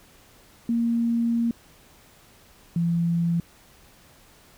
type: tone pair in turn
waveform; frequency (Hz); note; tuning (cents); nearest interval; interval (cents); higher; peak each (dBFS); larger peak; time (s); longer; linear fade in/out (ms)
sine; 233.1 / 169.54; A#3 / E3; 0 / +49; tritone; 551; first; -20; neither; 0.69-1.51 / 2.76-3.4; first; 2
effects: pink hiss -54 dBFS RMS until 4.57 s